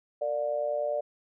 sine tone with amplitude modulation, 588 Hz, D5, 2 cents sharp, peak -23 dBFS, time 0.21-1.01 s, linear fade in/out 10 ms, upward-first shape sine, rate 130 Hz, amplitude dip 80%, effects none

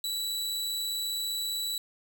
sawtooth tone, 3941 Hz, B7, 4 cents flat, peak -27 dBFS, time 0.04-1.78 s, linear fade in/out 2 ms, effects none

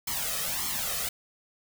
white noise with flanger, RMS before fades -31 dBFS, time 0.07-1.09 s, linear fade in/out 5 ms, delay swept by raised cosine 0.93 to 1.64 ms, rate 1.7 Hz, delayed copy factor +0.85, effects none

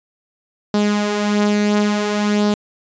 sawtooth tone with flanger, 207.7 Hz, G#3, in tune, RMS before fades -17 dBFS, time 0.74-2.54 s, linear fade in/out 2 ms, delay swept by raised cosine 0.21 to 5.31 ms, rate 0.58 Hz, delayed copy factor +0.5, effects resampled to 16000 Hz

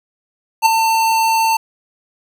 square tone with ADSR envelope, 897 Hz, A5, 33 cents sharp, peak -6 dBFS, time 0.62-1.57 s, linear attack 41 ms, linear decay 5 ms, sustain -7 dB, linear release 6 ms, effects none

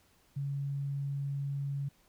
sine tone, 140 Hz, C#3, 18 cents sharp, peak -32 dBFS, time 0.36-1.89 s, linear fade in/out 10 ms, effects pink hiss -67 dBFS RMS until 2.08 s

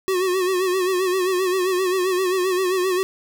square tone with vibrato, 370 Hz, F#4, in tune, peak -19 dBFS, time 0.08-3.03 s, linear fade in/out 0 ms, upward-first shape sine, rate 7.6 Hz, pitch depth 66 cents each way, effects none

